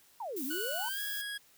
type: exponential two-way sweep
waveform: sine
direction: down then up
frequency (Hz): 987.8 to 246.9 to 987.8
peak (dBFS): -36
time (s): 0.2-0.89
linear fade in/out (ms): 5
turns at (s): 0.44
type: noise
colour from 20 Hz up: violet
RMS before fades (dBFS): -40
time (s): 0.36-1.22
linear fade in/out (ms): 10
type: tone with pitch glide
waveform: 25% pulse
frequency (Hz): 1475 to 1655.6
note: F#6 to G#6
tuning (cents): -6 to -6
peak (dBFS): -33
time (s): 0.5-1.38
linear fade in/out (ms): 10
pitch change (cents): +200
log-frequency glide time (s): 0.83-1
effects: white hiss -63 dBFS RMS until 1.57 s